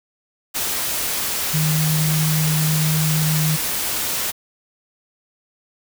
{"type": "tone in noise", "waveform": "sine", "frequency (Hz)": 155.56, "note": "D#3", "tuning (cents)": 0, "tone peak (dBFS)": -17, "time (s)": [1.53, 3.57], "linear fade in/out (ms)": 20, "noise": "white", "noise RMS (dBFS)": -23, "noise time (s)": [0.54, 4.32], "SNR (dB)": 3, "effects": []}